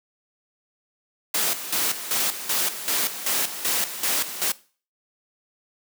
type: noise with tremolo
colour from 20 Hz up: white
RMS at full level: -23 dBFS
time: 1.34-4.52 s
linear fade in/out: 5 ms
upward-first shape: square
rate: 2.6 Hz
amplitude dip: 70%
effects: noise-tail reverb RT60 0.4 s tail -20 dB re dry + high-pass 200 Hz 12 dB/octave